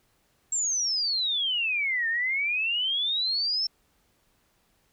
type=exponential two-way sweep; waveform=sine; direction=down then up; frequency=7620 to 1791 to 5420 Hz; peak=-24 dBFS; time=0.52-3.67 s; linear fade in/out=5 ms; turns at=2.08 s; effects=pink hiss -68 dBFS RMS until 4.92 s